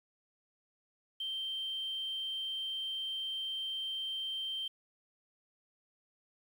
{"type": "tone", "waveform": "sine", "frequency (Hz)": 3136, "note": "G7", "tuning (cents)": 0, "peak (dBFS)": -34, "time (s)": [1.2, 4.68], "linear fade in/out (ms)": 5, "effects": ["tanh soft clip ceiling -31 dBFS", "10-bit"]}